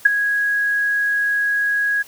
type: tone with ADSR envelope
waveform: sine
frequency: 1657 Hz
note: G#6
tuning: 4 cents flat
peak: -4 dBFS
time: 0.05-2.03 s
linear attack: 9 ms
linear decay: 14 ms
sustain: -12 dB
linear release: 17 ms
effects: white hiss -44 dBFS RMS until 2.07 s